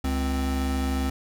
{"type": "tone pair together", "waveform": "square", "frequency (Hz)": [69.3, 261.6], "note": ["C#2", "C4"], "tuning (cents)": [0, 0], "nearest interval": "octave + major seventh", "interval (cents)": 2300, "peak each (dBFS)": [-26, -29], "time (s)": [0.04, 1.1], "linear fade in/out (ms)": 5, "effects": []}